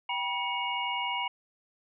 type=tone cluster; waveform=sine; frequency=782 / 968 / 2227 / 2855 Hz; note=G5 / B5 / C#7 / F7; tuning=-4 / -35 / +7 / +37 cents; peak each=-38 / -32 / -35 / -35 dBFS; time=0.09-1.28 s; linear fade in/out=5 ms; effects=none